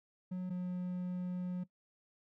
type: tone pair in turn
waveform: triangle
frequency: 182.6 / 180.4 Hz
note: F#3 / F#3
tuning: -23 / -44 cents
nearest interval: unison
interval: 21 cents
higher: first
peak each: -34 / -33 dBFS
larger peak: second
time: 0.31-0.5 / 0.5-1.64 s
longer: second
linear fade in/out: 10 ms
effects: noise-tail reverb RT60 0.1 s tail -19 dB re dry